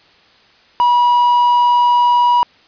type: tone with quantisation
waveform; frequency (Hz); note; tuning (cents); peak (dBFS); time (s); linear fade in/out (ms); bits
triangle; 969; B5; -33; -7; 0.8-2.43; 0; 5
effects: white hiss -49 dBFS RMS until 2.67 s + resampled to 11025 Hz